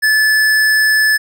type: tone with hard clipping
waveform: triangle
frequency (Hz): 1735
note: A6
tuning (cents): -25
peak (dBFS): -11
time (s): 0.02-1.18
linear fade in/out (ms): 20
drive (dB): 18
effects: none